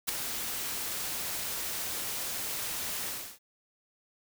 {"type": "noise with ADSR envelope", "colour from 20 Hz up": "white", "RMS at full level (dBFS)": -27, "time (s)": [0.07, 3.39], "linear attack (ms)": 21, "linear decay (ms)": 6, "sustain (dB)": -8, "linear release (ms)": 320, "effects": []}